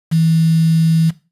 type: tone with quantisation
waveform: sine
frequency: 162.5 Hz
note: E3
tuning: 24 cents flat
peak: -10 dBFS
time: 0.11-1.11 s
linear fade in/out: 20 ms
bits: 5
effects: noise-tail reverb RT60 0.3 s tail -17 dB re dry + resampled to 32000 Hz